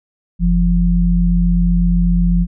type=tone pair together; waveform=sine; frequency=45.94 / 173.8 Hz; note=F#1 / F3; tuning=-12 / -8 cents; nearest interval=octave + major seventh; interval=2304 cents; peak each=-13 dBFS; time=0.39-2.47 s; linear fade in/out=50 ms; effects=none